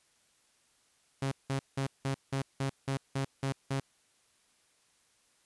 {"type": "tone bursts", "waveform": "sawtooth", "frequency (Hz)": 135.8, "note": "C#3", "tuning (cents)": -35, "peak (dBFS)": -26, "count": 10, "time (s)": [1.22, 3.8], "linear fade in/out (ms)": 5, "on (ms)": 96, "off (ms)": 180, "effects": ["white hiss -69 dBFS RMS until 5.45 s", "resampled to 24000 Hz"]}